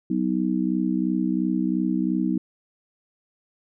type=harmonic tone; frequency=62.9 Hz; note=B1; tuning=32 cents sharp; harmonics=3 / 4 / 5; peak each=-25 / -25 / -25 dBFS; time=0.1-2.38 s; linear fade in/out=5 ms; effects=none